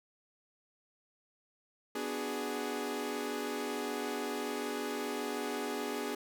sawtooth chord, G# half-diminished seventh, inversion first, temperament equal, 246.9 / 293.7 / 370 / 415.3 Hz, B3 / D4 / F#4 / G#4, 0 / 0 / 0 / 0 cents, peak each -37 / -37 / -40 / -34 dBFS, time 1.95-6.15 s, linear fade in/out 5 ms, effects none

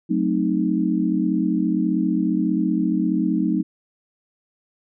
sine chord, F# diminished seventh, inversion none, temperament equal, 185 / 220 / 261.6 / 311.1 Hz, F#3 / A3 / C4 / Eb4, 0 / 0 / 0 / 0 cents, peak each -23 / -24 / -25 / -22 dBFS, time 0.09-3.63 s, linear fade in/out 20 ms, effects none

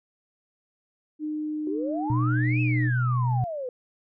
sine tone, 304.8 Hz, D#4, 36 cents flat, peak -27 dBFS, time 1.19-2.91 s, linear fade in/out 50 ms
sine exponential two-way sweep, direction up then down, 360.4 to 2637 to 485.8 Hz, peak -29 dBFS, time 1.67-3.69 s, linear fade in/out 2 ms, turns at 2.61 s
sine tone with pitch glide, 122.3 to 123.58 Hz, B2 to B2, -16 to +2 cents, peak -21 dBFS, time 2.1-3.44 s, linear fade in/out 0 ms, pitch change +18 cents, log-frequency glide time 2.73-3.16 s
effects tanh soft clip ceiling -11 dBFS

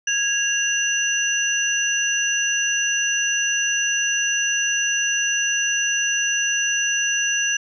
sine tone cluster, 1651 / 2790 / 5960 Hz, G#6 / F7 / F#8, -11 / -2 / +12 cents, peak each -23 dBFS, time 0.07-7.57 s, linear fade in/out 5 ms, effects none

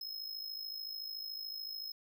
square tone with amplitude modulation, 5150 Hz, E8, 41 cents flat, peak -38 dBFS, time 0.01-1.92 s, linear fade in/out 5 ms, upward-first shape sine, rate 53.7 Hz, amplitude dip 65%, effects none

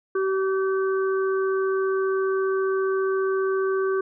harmonic tone, 383.6 Hz, G4, 37 cents flat, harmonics 1 / 3 / 4, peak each -21 / -31 / -33 dBFS, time 0.15-4.01 s, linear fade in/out 5 ms, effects none

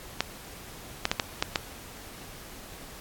clicks, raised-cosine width 0.2 ms, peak -6 dBFS, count 6, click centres 0.206 / 1.054 / 1.115 / 1.198 / 1.425 / 1.558 s, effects pink hiss -45 dBFS RMS until 3 s + AAC 64 kbps

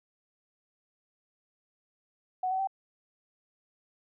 sine tone with pitch steps, 741 / 757.4 / 774.3 Hz, F#5 / F#5 / G5, +2 / +40 / -22 cents, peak -27 dBFS, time 2.43-2.673 s, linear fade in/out 5 ms, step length 81 ms, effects none

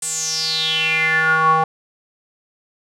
square tone with band-pass filter sweep, 159.5 Hz, D#3, 43 cents sharp, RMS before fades -18 dBFS, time 0.02-1.64 s, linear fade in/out 5 ms, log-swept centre 8500 to 910 Hz, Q 7.5, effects none

